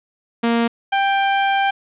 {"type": "tone pair in turn", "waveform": "sawtooth", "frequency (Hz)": [233.1, 787.9], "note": ["A#3", "G5"], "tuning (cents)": [0, 9], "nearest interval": "octave + major sixth", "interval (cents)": 2109, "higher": "second", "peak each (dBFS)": -11, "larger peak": "neither", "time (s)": [[0.43, 0.68], [0.92, 1.71]], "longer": "second", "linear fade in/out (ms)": 10, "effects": ["resampled to 8000 Hz", "7-bit"]}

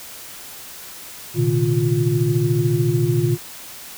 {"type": "tone cluster", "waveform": "sine", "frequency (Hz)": [116.9, 130.5, 151, 350.7], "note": ["A#2", "C3", "D3", "F4"], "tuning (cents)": [5, -4, 48, 7], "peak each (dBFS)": -21, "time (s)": [1.34, 3.38], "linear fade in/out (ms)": 50, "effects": ["white hiss -37 dBFS RMS until 3.97 s"]}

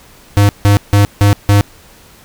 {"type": "tone bursts", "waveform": "square", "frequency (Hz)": 101.6, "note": "G#2", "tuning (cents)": -38, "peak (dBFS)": -6, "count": 5, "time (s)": [0.37, 1.61], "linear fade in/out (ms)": 0, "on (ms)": 120, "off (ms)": 160, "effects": ["pink hiss -42 dBFS RMS until 2.24 s"]}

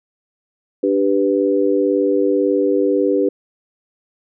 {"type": "chord", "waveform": "sine", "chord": "G major", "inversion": "second", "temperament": "equal", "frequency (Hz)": [293.7, 392, 493.9], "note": ["D4", "G4", "B4"], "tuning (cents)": [0, 0, 0], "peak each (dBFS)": [-18, -17, -18], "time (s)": [0.83, 3.29], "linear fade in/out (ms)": 5, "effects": []}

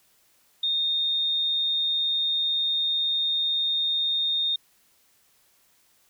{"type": "tone", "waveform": "sine", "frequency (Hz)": 3671, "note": "A#7", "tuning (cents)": -27, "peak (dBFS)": -22, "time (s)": [0.63, 4.56], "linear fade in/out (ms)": 5, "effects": ["white hiss -63 dBFS RMS until 6.09 s"]}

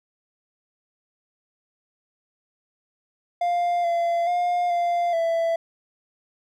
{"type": "tone with pitch steps", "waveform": "triangle", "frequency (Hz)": [700, 684, 708, 695, 665], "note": ["F5", "F5", "F5", "F5", "E5"], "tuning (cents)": [4, -36, 23, -9, 15], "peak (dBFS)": -18, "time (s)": [3.41, 5.56], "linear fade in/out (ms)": 5, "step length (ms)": 430, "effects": []}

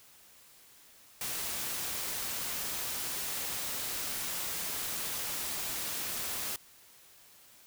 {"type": "noise", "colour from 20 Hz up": "white", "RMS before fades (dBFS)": -36, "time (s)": [1.21, 6.56], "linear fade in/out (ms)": 2, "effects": ["white hiss -58 dBFS RMS until 7.66 s"]}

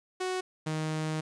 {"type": "tone pair in turn", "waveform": "sawtooth", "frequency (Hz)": [370, 156.33], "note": ["F#4", "D#3"], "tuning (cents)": [0, 9], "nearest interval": "octave + minor third", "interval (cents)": 1491, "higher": "first", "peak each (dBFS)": [-26, -26], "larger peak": "neither", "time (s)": [[0.2, 0.41], [0.66, 1.21]], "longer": "second", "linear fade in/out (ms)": 10, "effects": ["resampled to 22050 Hz", "10-bit"]}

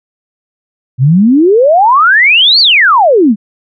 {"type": "exponential two-way sweep", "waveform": "sine", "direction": "up then down", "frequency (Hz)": [120.4, 4683, 191.7], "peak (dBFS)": -3, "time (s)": [0.98, 3.36], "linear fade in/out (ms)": 50, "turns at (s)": 2.6, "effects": []}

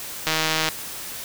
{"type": "click train", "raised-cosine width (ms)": 0.2, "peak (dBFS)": -4, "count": 67, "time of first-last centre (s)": [0.27, 0.688], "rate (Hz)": 158, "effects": ["white hiss -34 dBFS RMS until 1.24 s"]}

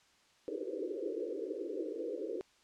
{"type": "band-pass noise", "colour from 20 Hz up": "white", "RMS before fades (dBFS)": -39, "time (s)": [0.48, 2.41], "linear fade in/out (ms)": 0, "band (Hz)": [300, 520], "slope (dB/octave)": 96, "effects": ["white hiss -67 dBFS RMS until 2.63 s", "low-pass 6000 Hz 12 dB/octave"]}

